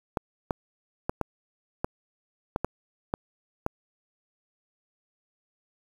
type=clicks; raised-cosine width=1 ms; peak=-12 dBFS; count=9; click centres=0.172 / 0.508 / 1.095 / 1.213 / 1.845 / 2.561 / 2.646 / 3.139 / 3.664 s; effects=7-bit